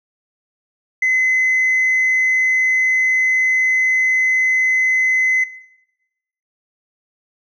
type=tone with tanh clipping; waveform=triangle; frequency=2039 Hz; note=C7; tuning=45 cents flat; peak=-13 dBFS; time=1.02-5.44 s; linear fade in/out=5 ms; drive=5 dB; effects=noise-tail reverb RT60 1.0 s tail -19 dB re dry